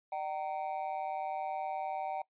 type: tone with amplitude modulation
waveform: triangle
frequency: 766 Hz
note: G5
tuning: 40 cents flat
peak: -28 dBFS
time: 0.12-2.22 s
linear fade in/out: 5 ms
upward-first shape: sine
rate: 159 Hz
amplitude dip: 95%
effects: noise-tail reverb RT60 0.1 s tail -21 dB re dry + resampled to 8000 Hz